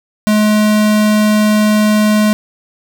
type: tone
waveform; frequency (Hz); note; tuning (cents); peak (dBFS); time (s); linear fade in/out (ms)
square; 212.3; G#3; +38; -9; 0.27-2.33; 0
effects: none